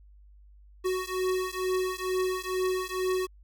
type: beating tone pair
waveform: square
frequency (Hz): 370 / 372.2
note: F#4 / F#4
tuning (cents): 0 / +10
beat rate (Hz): 2.2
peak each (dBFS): -31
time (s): 0.84-3.27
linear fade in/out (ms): 20
effects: added 50 Hz sine -51 dBFS peak until 3.43 s